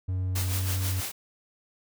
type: tone with pitch glide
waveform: triangle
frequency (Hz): 92.5 to 93.25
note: F#2 to F#2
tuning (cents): 0 to +14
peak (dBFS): -24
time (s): 0.08-1.01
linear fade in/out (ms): 10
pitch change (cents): +14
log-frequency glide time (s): 0.54-0.6
type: noise with tremolo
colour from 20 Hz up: white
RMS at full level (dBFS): -32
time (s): 0.35-1.12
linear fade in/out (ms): 10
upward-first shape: sine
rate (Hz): 6.2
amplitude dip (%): 55
effects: none